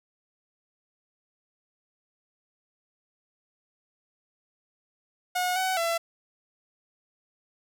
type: tone with pitch steps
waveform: sawtooth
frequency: 725 / 751 / 672 Hz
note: F#5 / F#5 / E5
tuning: -35 / +26 / +33 cents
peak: -21 dBFS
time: 5.35-5.98 s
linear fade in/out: 10 ms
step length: 210 ms
effects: none